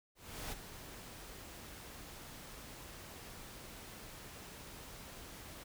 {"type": "noise with ADSR envelope", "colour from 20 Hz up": "pink", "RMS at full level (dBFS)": -42, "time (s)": [0.15, 5.64], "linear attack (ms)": 370, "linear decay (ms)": 22, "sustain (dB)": -9, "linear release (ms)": 12, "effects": []}